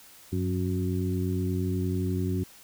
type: harmonic tone with a mistuned harmonic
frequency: 91.8 Hz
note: F#2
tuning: 13 cents flat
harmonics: 1 / 2 / 3 / 4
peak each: -28 / -31 / -33 / -34 dBFS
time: 0.32-2.44 s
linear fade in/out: 10 ms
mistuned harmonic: 1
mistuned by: +59 cents
effects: white hiss -52 dBFS RMS until 2.63 s